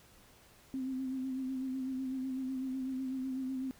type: tone with vibrato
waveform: sine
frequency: 261.6 Hz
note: C4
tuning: in tune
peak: -34 dBFS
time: 0.74-3.71 s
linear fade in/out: 0 ms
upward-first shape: sine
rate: 8 Hz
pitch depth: 35 cents each way
effects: pink hiss -61 dBFS RMS until 3.79 s